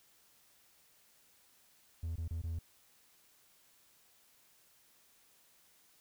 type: tone with dropouts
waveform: triangle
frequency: 82.41 Hz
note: E2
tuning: in tune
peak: -33 dBFS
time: 2.03-2.59 s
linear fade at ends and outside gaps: 5 ms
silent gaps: 2.158-2.179 / 2.279-2.307 / 2.417-2.437 s
effects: tanh soft clip ceiling -29 dBFS + white hiss -67 dBFS RMS until 6 s